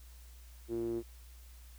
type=tone with band-pass filter; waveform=sawtooth; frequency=115.8 Hz; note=A#2; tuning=11 cents flat; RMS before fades=-36 dBFS; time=0.68-1.03 s; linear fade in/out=50 ms; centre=340 Hz; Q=6.9; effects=added 60 Hz sine -51 dBFS peak until 1.78 s + white hiss -62 dBFS RMS until 1.78 s

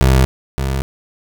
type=tone pair in turn; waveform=25% pulse; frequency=65.41 / 66.98 Hz; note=C2 / C2; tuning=0 / +41 cents; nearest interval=unison; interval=41 cents; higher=second; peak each=-5 / -13 dBFS; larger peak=first; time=0.01-0.25 / 0.58-0.82 s; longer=neither; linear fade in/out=0 ms; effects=none

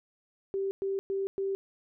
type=tone bursts; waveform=sine; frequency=390 Hz; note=G4; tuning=9 cents flat; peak=-28 dBFS; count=4; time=0.54-1.55 s; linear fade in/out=0 ms; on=170 ms; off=110 ms; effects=none

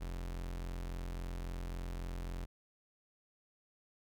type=tone; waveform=40% pulse; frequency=43.65 Hz; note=F1; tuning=in tune; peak=-38 dBFS; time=0-2.46 s; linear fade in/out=20 ms; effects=none

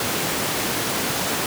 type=high-pass noise; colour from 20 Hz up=pink; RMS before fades=-24 dBFS; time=0-1.46 s; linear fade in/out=2 ms; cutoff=160 Hz; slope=12 dB/octave; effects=none

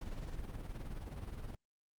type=noise with tremolo; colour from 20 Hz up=brown; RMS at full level=-41 dBFS; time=0.01-1.55 s; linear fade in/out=5 ms; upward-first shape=sine; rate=19 Hz; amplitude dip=55%; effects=Opus 48 kbps

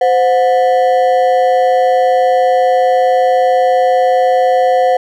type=ring-modulated tone; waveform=triangle; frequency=622.3 Hz; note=D#5; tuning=in tune; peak=-3 dBFS; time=0.01-4.97 s; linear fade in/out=5 ms; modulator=105 Hz; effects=none

